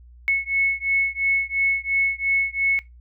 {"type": "beating tone pair", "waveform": "sine", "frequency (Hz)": [2197, 2199.9], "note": ["C#7", "C#7"], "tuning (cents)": [-16, -14], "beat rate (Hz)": 2.9, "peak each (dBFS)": -22, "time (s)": [0.28, 2.79], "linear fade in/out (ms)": 0, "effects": ["noise-tail reverb RT60 0.2 s tail -21 dB re dry", "added 60 Hz sine -44 dBFS peak until 3 s"]}